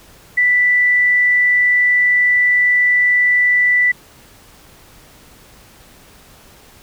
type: tone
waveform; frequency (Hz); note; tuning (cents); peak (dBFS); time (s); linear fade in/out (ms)
sine; 1975.5; B6; 0; -10; 0.37-3.92; 10
effects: pink hiss -45 dBFS RMS until 6.82 s